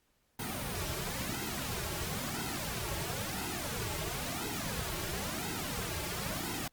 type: noise with flanger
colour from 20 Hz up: pink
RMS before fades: -37 dBFS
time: 0.39-6.68 s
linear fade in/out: 5 ms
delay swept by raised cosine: 1.7 to 4.1 ms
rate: 0.98 Hz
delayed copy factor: -0.85
effects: pink hiss -74 dBFS RMS until 6.72 s + Opus 48 kbps